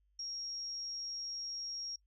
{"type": "tone", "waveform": "sine", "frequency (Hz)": 5588, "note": "F8", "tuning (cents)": 0, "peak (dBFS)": -39, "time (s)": [0.19, 1.96], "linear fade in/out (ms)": 5, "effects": ["noise-tail reverb RT60 0.1 s tail -25 dB re dry", "added 50 Hz sine -70 dBFS peak until 2.06 s"]}